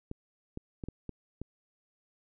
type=clicks; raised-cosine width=3 ms; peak=-25 dBFS; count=6; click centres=0.114 / 0.574 / 0.838 / 0.886 / 1.093 / 1.416 s; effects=none